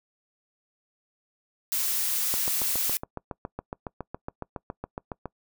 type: noise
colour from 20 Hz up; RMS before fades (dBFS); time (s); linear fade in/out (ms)
blue; -27; 1.72-2.97; 0
type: click train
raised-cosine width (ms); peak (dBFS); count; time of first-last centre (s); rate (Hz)
1; -19; 22; 2.34-5.257; 7.2
effects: noise-tail reverb RT60 0.1 s tail -24 dB re dry